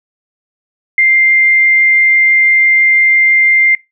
sine tone, 2098 Hz, C7, 4 cents sharp, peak -6 dBFS, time 0.98-3.75 s, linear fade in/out 2 ms, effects noise-tail reverb RT60 0.2 s tail -20 dB re dry

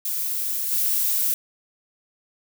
violet noise with level steps, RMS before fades -26 / -22 dBFS, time 0.05-1.34 s, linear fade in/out 2 ms, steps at 0.71 s, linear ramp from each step 20 ms, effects none

